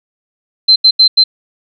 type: tone bursts at uneven times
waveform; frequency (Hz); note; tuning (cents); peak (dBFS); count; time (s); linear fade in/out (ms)
sine; 4101; C8; -36; -3; 4; 0.68-0.76 / 0.84-0.91 / 0.99-1.08 / 1.17-1.24; 10
effects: none